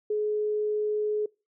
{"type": "tone", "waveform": "sine", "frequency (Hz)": 422.9, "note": "G#4", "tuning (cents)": 31, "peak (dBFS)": -24, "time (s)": [0.1, 1.26], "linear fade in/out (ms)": 5, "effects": ["noise-tail reverb RT60 0.3 s tail -25 dB re dry"]}